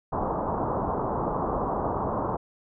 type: low-pass noise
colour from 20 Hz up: white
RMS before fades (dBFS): -28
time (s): 0.12-2.37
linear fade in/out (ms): 10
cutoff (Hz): 1100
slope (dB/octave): 48
effects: none